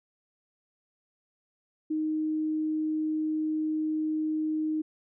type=tone; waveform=sine; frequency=310.9 Hz; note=D#4; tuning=1 cent flat; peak=-26 dBFS; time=1.9-4.82 s; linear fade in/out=10 ms; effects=none